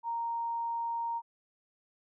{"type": "tone", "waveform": "sine", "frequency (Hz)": 930, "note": "A#5", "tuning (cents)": -4, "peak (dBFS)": -31, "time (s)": [0.03, 1.22], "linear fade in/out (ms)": 50, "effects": []}